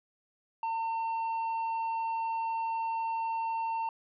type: tone with hard clipping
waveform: triangle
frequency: 906 Hz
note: A#5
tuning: 50 cents flat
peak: -31 dBFS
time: 0.63-3.89 s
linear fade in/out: 2 ms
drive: 7 dB
effects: resampled to 11025 Hz